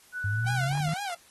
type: tone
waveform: sine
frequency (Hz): 1484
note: F#6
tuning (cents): +5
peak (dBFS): -31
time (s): 0.12-0.69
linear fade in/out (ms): 50
type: linear sweep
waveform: sine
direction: up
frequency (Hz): 98 to 160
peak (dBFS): -26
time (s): 0.24-0.94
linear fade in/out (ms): 5
type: tone with vibrato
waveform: sawtooth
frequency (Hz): 749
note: F#5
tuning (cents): +21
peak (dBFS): -28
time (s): 0.46-1.15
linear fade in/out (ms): 10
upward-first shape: sine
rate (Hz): 4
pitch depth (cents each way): 160
effects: white hiss -57 dBFS RMS until 1.3 s + AAC 32 kbps